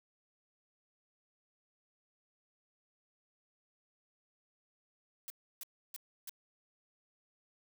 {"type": "noise bursts", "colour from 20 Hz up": "blue", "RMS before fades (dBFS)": -44, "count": 4, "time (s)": [5.28, 6.294], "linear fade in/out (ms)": 0, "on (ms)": 21, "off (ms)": 310, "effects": []}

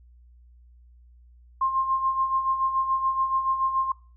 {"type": "tone with tremolo", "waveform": "sine", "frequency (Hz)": 1060, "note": "C6", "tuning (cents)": 22, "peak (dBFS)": -19, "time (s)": [1.61, 3.92], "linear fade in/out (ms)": 5, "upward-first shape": "sine", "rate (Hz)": 7, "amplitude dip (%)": 60, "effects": ["noise-tail reverb RT60 0.4 s tail -24 dB re dry", "added 60 Hz sine -50 dBFS peak until 4.16 s"]}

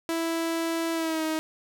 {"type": "tone with pitch glide", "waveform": "sawtooth", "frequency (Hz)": [330, 315.5], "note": ["E4", "D#4"], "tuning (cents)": [2, 24], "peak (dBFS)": -22, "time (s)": [0.09, 1.39], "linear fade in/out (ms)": 0, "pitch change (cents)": -78, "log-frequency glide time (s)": [0.93, 1.24], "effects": []}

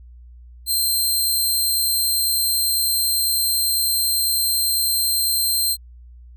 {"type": "tone", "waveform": "15% pulse", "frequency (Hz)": 4154, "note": "C8", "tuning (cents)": -13, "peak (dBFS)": -11, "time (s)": [0.66, 5.77], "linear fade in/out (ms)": 50, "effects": ["added 60 Hz sine -40 dBFS peak until 6.36 s"]}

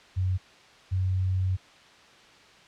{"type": "tone pair in turn", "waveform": "sine", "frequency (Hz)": [92.8, 93.39], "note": ["F#2", "F#2"], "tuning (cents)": [6, 17], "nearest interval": "unison", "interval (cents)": 11, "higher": "second", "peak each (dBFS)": -23, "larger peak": "neither", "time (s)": [[0.16, 0.38], [0.91, 1.57]], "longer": "second", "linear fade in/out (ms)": 20, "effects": ["white hiss -53 dBFS RMS until 2.67 s", "low-pass 4000 Hz 12 dB/octave"]}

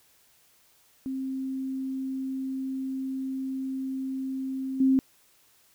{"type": "tone with level steps", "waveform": "sine", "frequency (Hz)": 264.9, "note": "C4", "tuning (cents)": 22, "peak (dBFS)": [-29, -18], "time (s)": [1.06, 4.99], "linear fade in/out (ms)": 0, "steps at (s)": 4.8, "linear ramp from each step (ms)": 5, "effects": ["white hiss -62 dBFS RMS until 5.74 s"]}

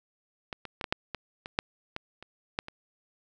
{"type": "clicks", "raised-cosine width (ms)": 0.3, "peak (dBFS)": [-19, -23, -18, -15, -9, -18, -22, -8, -18, -28, -12, -24], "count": 12, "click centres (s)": [0.528, 0.653, 0.812, 0.842, 0.925, 1.147, 1.459, 1.589, 1.964, 2.226, 2.589, 2.684], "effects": []}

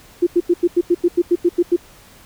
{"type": "tone bursts", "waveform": "sine", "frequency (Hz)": 348.6, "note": "F4", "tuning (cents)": -3, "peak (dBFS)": -10, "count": 12, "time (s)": [0.22, 1.764], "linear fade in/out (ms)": 10, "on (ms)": 48, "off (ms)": 88, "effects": ["pink hiss -46 dBFS RMS until 2.25 s"]}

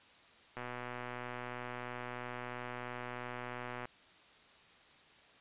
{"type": "click train", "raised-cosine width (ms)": 0.5, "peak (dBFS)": -27, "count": 405, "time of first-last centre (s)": [0.57, 3.855], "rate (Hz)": 123, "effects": ["white hiss -61 dBFS RMS until 5.4 s", "resampled to 8000 Hz"]}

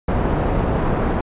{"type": "low-pass noise", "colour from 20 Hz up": "pink", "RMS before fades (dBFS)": -19, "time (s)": [0.08, 1.21], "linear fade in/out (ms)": 5, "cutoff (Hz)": 980, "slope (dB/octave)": 12, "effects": ["resampled to 8000 Hz"]}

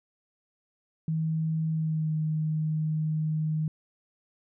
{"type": "tone with pitch glide", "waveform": "sine", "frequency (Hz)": [159.5, 155.77], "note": ["D#3", "D#3"], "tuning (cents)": [43, 2], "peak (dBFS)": -25, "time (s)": [1.08, 3.68], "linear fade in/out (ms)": 2, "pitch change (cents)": -41, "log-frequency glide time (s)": [1.7, 2.13], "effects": []}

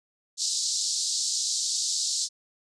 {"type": "band-pass noise", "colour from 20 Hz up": "pink", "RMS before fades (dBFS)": -28, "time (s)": [0.37, 2.29], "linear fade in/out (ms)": 50, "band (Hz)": [4100, 8100], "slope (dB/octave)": 48, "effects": []}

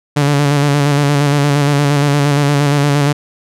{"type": "tone with vibrato", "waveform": "sawtooth", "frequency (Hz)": 143.7, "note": "D3", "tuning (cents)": -37, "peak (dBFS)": -6, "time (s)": [0.16, 3.13], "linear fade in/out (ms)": 10, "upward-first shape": "square", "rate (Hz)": 8.6, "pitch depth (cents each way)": 33, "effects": ["low-pass 10000 Hz 12 dB/octave"]}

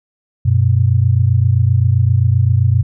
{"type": "tone pair together", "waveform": "sine", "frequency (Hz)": [94.64, 122.3], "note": ["F#2", "B2"], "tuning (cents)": [40, -16], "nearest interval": "major third", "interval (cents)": 444, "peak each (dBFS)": -12, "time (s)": [0.45, 2.83], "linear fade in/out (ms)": 10, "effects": []}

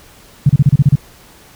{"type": "tone bursts", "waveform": "sine", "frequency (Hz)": 140.5, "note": "C#3", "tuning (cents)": 24, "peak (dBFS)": -4, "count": 8, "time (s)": [0.46, 0.956], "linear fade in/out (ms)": 5, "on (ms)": 34, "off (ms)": 32, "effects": ["pink hiss -43 dBFS RMS until 1.55 s"]}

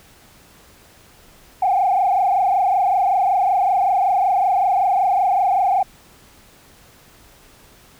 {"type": "tone with frequency modulation", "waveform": "sine", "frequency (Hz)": 762, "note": "G5", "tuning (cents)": -49, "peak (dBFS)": -13, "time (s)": [1.62, 5.83], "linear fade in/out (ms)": 5, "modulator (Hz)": 25.3, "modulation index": 2, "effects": ["tanh soft clip ceiling -9 dBFS", "pink hiss -49 dBFS RMS until 7.99 s"]}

